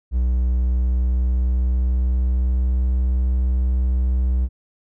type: tone with pitch glide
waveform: triangle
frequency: 61.74 to 63.04 Hz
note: B1 to B1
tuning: 0 to +36 cents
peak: -14 dBFS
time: 0.11-4.49 s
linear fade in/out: 50 ms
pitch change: +36 cents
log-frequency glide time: 0.22-3.18 s
effects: none